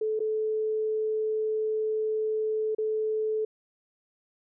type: tone with dropouts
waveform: sine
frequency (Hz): 434.2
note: A4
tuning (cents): -23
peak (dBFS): -25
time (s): 0.01-3.45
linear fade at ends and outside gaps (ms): 5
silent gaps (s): 0.193-0.202 / 2.749-2.783
effects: none